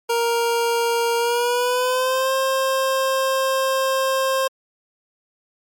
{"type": "tone with pitch glide", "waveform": "25% pulse", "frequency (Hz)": [467.5, 530.8], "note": ["A#4", "C5"], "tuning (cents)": [5, 25], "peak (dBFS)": -14, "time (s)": [0.09, 4.48], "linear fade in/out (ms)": 10, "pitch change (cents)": 220, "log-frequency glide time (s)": [1.17, 2.33], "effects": ["MP3 96 kbps"]}